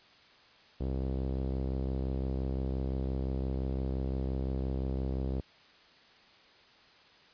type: tone with low-pass filter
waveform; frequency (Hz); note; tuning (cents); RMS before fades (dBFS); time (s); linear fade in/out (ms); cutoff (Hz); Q
sawtooth; 65.8; C2; +10; -33; 0.8-5.41; 10; 470; 1.3
effects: white hiss -59 dBFS RMS until 7.33 s + resampled to 11025 Hz